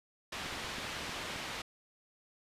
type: low-pass noise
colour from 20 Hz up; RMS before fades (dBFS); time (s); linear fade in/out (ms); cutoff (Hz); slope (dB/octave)
white; -41; 0.32-1.62; 5; 3400; 12
type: clicks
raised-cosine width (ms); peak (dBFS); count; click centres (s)
3; -34; 7; 0.46 / 0.526 / 0.574 / 0.647 / 0.784 / 1.094 / 1.36
effects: resampled to 32000 Hz